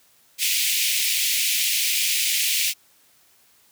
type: high-pass noise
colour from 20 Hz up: pink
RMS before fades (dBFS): -22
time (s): 0.38-2.74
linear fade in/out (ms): 50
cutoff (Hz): 2200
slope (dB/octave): 48
effects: white hiss -58 dBFS RMS until 3.71 s + high-pass 60 Hz 12 dB/octave